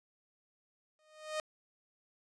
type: tone with exponential growth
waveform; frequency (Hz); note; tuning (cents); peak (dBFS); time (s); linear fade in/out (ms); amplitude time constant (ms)
sawtooth; 618; D#5; -12; -28; 0.99-1.4; 1; 88
effects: resampled to 22050 Hz